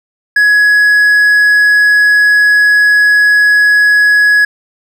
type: tone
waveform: triangle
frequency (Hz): 1678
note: G#6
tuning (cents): +17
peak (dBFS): -3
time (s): 0.36-4.45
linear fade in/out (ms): 5
effects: none